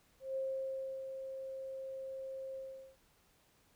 sine tone with ADSR envelope, 532 Hz, C5, 29 cents sharp, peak -34 dBFS, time 0.2-2.97 s, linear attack 160 ms, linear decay 670 ms, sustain -7 dB, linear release 410 ms, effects pink hiss -70 dBFS RMS until 3.75 s

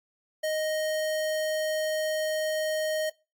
square tone, 622.3 Hz, D#5, in tune, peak -27 dBFS, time 0.43-3.1 s, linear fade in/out 10 ms, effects noise-tail reverb RT60 0.3 s tail -24 dB re dry + AAC 64 kbps

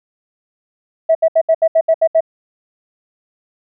sine tone bursts, 649 Hz, E5, 27 cents flat, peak -7 dBFS, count 9, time 1.09-2.207 s, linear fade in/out 10 ms, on 61 ms, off 71 ms, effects tanh soft clip ceiling -3 dBFS

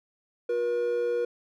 triangle tone pair together, 359.1 / 479.6 Hz, F4 / A#4, +48 / +49 cents, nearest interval perfect fourth, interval 501 cents, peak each -32 / -23 dBFS, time 0.49-1.25 s, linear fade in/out 5 ms, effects none

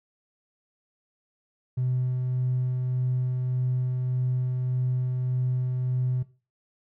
triangle tone with tremolo, 126.8 Hz, B2, 46 cents sharp, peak -19 dBFS, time 1.77-6.23 s, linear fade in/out 10 ms, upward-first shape sine, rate 1.7 Hz, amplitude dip 35%, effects noise-tail reverb RT60 0.3 s tail -18 dB re dry + tanh soft clip ceiling -20 dBFS

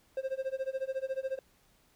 triangle tone with tremolo, 530 Hz, C5, 22 cents sharp, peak -27 dBFS, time 0.17-1.39 s, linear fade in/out 2 ms, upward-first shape sine, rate 14 Hz, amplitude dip 95%, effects pink hiss -67 dBFS RMS until 1.95 s

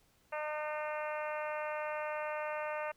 harmonic tone, 303.3 Hz, D#4, 44 cents flat, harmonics 2 / 3 / 4 / 5 / 6 / 7 / 8 / 9, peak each -38 / -42 / -44 / -46 / -48 / -49 / -50 / -51 dBFS, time 0.32-2.92 s, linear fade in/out 10 ms, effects pink hiss -70 dBFS RMS until 2.96 s

